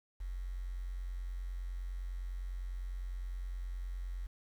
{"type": "tone with quantisation", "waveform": "sine", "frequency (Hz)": 44.9, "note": "F1", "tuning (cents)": 49, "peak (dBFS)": -37, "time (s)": [0.2, 4.27], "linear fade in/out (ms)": 10, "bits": 10, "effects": []}